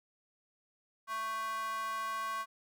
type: tone with high-pass filter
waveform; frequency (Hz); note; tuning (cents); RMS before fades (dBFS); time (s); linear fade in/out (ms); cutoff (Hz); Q
square; 221.5; A3; +12; -37; 1.07-2.46; 50; 1200; 9.1
effects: none